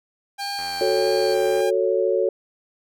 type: tone with vibrato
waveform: sawtooth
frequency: 798 Hz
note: G5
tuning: 31 cents sharp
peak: -24 dBFS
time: 0.38-1.71 s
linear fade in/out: 20 ms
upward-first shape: sine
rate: 1.7 Hz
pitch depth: 12 cents each way
type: tone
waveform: sine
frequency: 4463 Hz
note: C#8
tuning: 11 cents sharp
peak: -30 dBFS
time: 0.4-1.35 s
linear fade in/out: 20 ms
type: click train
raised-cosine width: 0.5 ms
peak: -25 dBFS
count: 90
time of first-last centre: 0.59-1.605 s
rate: 87.7 Hz
type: chord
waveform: sine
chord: F# minor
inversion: none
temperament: just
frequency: 370 / 444 / 555 Hz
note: F#4 / A4 / C#5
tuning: 0 / +16 / +2 cents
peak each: -22 dBFS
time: 0.81-2.29 s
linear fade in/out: 2 ms
effects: none